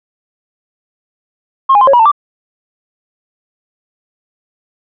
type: tone with pitch steps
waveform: sine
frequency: 1073 / 821 / 1041 / 550 / 964 / 893 / 1171 Hz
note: C6 / G#5 / C6 / C#5 / B5 / A5 / D6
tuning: +43 / -20 / -9 / -14 / -42 / +25 / -5 cents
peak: -3 dBFS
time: 1.69-2.117 s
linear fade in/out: 10 ms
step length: 61 ms
effects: tanh soft clip ceiling 0 dBFS